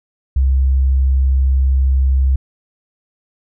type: tone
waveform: sine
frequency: 66.3 Hz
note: C2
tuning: 23 cents sharp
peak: -10 dBFS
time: 0.36-2.36 s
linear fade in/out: 5 ms
effects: none